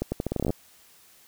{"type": "accelerating click train", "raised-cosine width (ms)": 2, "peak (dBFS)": -13, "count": 13, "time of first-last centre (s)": [0.02, 0.504], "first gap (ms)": 100, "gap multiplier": 0.81, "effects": ["white hiss -56 dBFS RMS until 1.27 s"]}